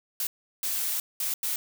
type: noise bursts at uneven times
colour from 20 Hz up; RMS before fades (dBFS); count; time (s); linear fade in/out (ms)
blue; -29; 4; 0.2-0.27 / 0.63-1 / 1.2-1.34 / 1.43-1.56; 2
effects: none